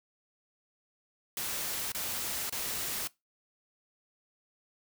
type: noise bursts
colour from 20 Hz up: white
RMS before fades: -35 dBFS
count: 3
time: 1.37-3.074 s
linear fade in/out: 2 ms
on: 550 ms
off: 27 ms
effects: noise-tail reverb RT60 0.2 s tail -21 dB re dry